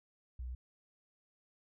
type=tone; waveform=sine; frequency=62 Hz; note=B1; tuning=7 cents sharp; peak=-39 dBFS; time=0.39-0.55 s; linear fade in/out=5 ms; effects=none